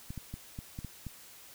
clicks, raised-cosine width 5 ms, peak -27 dBFS, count 7, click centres 0.105 / 0.177 / 0.34 / 0.589 / 0.789 / 0.847 / 1.067 s, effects white hiss -53 dBFS RMS until 1.54 s

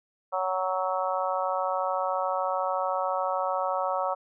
harmonic tone, 186.3 Hz, F#3, 12 cents sharp, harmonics 3 / 4 / 5 / 6 / 7, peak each -30 / -31 / -32 / -33 / -33 dBFS, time 0.32-4.15 s, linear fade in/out 20 ms, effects none

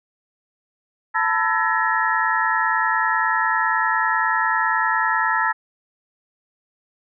sine tone cluster, 888 / 998 / 1328 / 1701 / 1879 Hz, A5 / B5 / E6 / G#6 / A#6, +16 / +18 / +12 / +41 / +13 cents, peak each -23 / -25 / -23 / -23 / -25 dBFS, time 1.14-5.53 s, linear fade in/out 20 ms, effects none

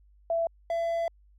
sine / triangle tone pair in turn, 667 / 671.6 Hz, E5 / E5, +20 / +32 cents, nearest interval unison, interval 12 cents, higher second, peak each -24 dBFS, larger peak neither, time 0.3-0.47 / 0.7-1.08 s, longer second, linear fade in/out 2 ms, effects added 50 Hz sine -56 dBFS peak until 1.38 s

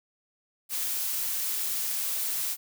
blue noise, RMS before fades -30 dBFS, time 0.69-2.57 s, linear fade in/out 50 ms, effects none

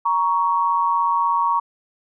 sine tone pair together, 939 / 1115.5 Hz, A#5 / C#6, +12 / +11 cents, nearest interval minor third, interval 299 cents, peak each -19 dBFS, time 0.05-1.6 s, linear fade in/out 10 ms, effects none

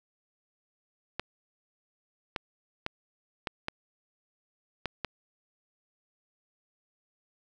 clicks, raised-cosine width 0.3 ms, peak -15 dBFS, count 7, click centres 1.196 / 2.362 / 2.864 / 3.472 / 3.684 / 4.857 / 5.047 s, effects none

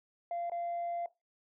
sine tone with dropouts, 690 Hz, F5, 21 cents flat, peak -32 dBFS, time 0.31-1.06 s, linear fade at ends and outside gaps 2 ms, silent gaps 0.498-0.518 s, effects noise-tail reverb RT60 0.2 s tail -18 dB re dry + tanh soft clip ceiling -31 dBFS

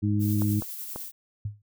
harmonic tone, 103.83 Hz, G#2, in tune, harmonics 1 / 2 / 3, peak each -24 / -27 / -29 dBFS, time 0.02-0.61 s, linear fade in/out 20 ms
violet noise with tremolo, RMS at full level -36 dBFS, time 0.19-1.12 s, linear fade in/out 50 ms, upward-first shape sine, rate 10 Hz, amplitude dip 30%
clicks, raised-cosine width 1 ms, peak -21 dBFS, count 3, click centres 0.42 / 0.622 / 0.96 s
sine tone with exponential decay, 103.83 Hz, G#2, in tune, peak -25 dBFS, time 1.45-1.62 s, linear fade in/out 5 ms, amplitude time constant 36 ms
effects none

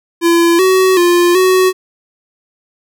square tone with pitch steps, 339 / 375.5 / 349.5 / 372.4 Hz, E4 / F#4 / F4 / F#4, +49 / +26 / +1 / +11 cents, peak -8 dBFS, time 0.21-1.73 s, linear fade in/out 50 ms, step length 380 ms, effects none

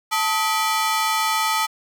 sawtooth ring-modulated tone, 1077 Hz, C6, 50 cents sharp, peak -12 dBFS, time 0.11-1.67 s, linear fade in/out 20 ms, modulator 194 Hz, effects 9-bit

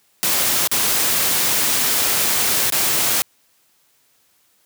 white noise with dropouts, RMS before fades -18 dBFS, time 0.23-3.22 s, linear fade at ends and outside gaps 0 ms, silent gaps 0.674-0.715 / 2.701-2.723 s, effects white hiss -60 dBFS RMS until 4.65 s + high-pass 80 Hz 12 dB/octave

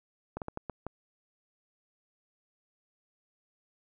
slowing click train, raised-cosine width 1 ms, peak -22 dBFS, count 6, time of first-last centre 0.37-0.866 s, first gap 48 ms, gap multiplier 1.37, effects none

